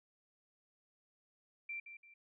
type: tone with echo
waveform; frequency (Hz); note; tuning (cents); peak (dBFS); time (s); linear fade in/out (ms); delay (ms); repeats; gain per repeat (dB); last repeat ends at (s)
sine; 2354; D7; +3; -40; 1.69-1.8; 5; 170; 2; -9; 2.14
effects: none